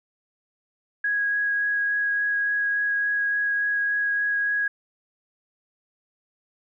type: tone with vibrato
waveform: sine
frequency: 1655 Hz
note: G#6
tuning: 6 cents flat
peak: -21 dBFS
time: 1.04-4.68 s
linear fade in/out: 5 ms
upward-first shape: sine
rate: 3.5 Hz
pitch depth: 8 cents each way
effects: none